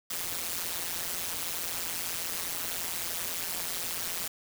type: noise with amplitude modulation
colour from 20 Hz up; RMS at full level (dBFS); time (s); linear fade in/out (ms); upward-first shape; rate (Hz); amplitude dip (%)
white; -30; 0.1-4.28; 5; sine; 172; 100
effects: none